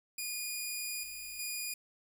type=tone with level steps; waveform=10% pulse; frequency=2447 Hz; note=D#7; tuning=29 cents flat; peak=-27 / -33 / -27 dBFS; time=0.18-1.74 s; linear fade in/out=5 ms; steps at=1.03 / 1.39 s; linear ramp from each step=5 ms; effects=9-bit